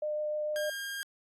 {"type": "tone with vibrato", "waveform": "sine", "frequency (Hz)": 604, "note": "D5", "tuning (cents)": 48, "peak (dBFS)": -30, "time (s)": [0.02, 0.7], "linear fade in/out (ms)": 5, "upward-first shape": "triangle", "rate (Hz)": 6.6, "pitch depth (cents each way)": 8}
{"type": "tone", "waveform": "sawtooth", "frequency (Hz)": 1612, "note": "G6", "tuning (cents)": 48, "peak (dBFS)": -32, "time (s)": [0.56, 1.03], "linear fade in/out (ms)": 0}
{"effects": ["AAC 48 kbps"]}